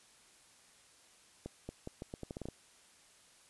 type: accelerating click train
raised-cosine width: 2 ms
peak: -28 dBFS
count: 11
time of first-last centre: 1.46-2.487 s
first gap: 230 ms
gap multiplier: 0.8
effects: white hiss -63 dBFS RMS until 3.49 s + resampled to 24000 Hz